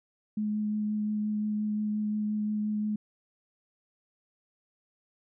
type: tone with vibrato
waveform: sine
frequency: 211.5 Hz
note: G#3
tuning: 32 cents sharp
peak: -27 dBFS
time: 0.37-2.96 s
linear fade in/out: 5 ms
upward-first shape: triangle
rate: 5.7 Hz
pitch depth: 12 cents each way
effects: none